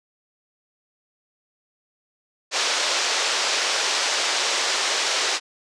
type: band-pass noise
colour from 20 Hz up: white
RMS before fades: -23 dBFS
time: 2.51-5.4 s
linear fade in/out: 50 ms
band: 390 to 6200 Hz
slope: 24 dB/octave
effects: resampled to 22050 Hz